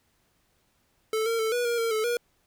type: tone with pitch steps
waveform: square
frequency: 438.5 / 458.5 / 442.2 / 485.8 / 472.5 / 458.4 / 434.5 / 478.2 Hz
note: A4 / A#4 / A4 / B4 / A#4 / A#4 / A4 / A#4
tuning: -6 / -29 / +9 / -29 / +23 / -29 / -22 / +44 cents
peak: -25 dBFS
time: 1.13-2.17 s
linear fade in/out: 2 ms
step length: 130 ms
effects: pink hiss -69 dBFS RMS until 2.46 s